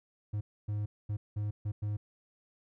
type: tone bursts at uneven times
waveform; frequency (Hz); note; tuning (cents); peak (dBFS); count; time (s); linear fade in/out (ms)
triangle; 104.4; G#2; +10; -29; 6; 0.33-0.41 / 0.68-0.86 / 1.09-1.17 / 1.36-1.51 / 1.65-1.72 / 1.82-1.97; 10
effects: none